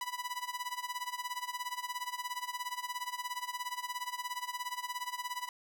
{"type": "tone with tremolo", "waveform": "sawtooth", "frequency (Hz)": 987.8, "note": "B5", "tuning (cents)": 0, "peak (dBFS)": -30, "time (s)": [0.01, 5.49], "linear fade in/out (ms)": 2, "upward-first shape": "sine", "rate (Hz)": 17, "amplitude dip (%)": 85, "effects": []}